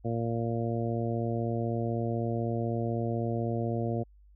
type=harmonic tone; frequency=116 Hz; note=A#2; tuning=8 cents flat; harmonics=1 / 2 / 3 / 4 / 5 / 6; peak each=-31 / -34 / -36 / -37 / -38 / -39 dBFS; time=0.04-4.04 s; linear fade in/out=20 ms; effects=added 50 Hz sine -54 dBFS peak until 4.35 s